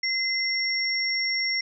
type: tone pair together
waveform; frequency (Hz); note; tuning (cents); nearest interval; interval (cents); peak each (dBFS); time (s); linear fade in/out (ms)
sine; 2063 / 5508; C7 / F8; -25 / -25; octave + perfect fourth; 1700; -26; 0.03-1.61; 5
effects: none